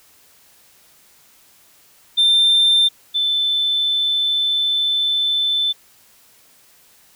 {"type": "tone pair in turn", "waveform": "sine", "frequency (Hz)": [3581, 3526], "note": ["A7", "A7"], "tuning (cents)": [30, 3], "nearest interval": "unison", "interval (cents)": 27, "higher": "first", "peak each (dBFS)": [-9, -15], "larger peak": "first", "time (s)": [[2.17, 2.89], [3.14, 5.73]], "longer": "second", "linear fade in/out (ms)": 20, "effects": ["tanh soft clip ceiling -9 dBFS", "white hiss -52 dBFS RMS until 7.15 s"]}